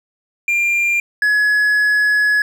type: tone pair in turn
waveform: triangle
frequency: 2390 / 1690 Hz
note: D7 / G#6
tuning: +30 / +30 cents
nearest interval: tritone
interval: 600 cents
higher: first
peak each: -12 / -10 dBFS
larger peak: second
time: 0.48-1 / 1.22-2.42 s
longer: second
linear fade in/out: 2 ms
effects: none